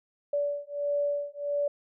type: beating tone pair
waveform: sine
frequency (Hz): 576 / 577.5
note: D5 / D5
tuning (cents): -34 / -29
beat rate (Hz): 1.5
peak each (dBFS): -30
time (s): 0.33-1.68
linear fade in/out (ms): 5
effects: none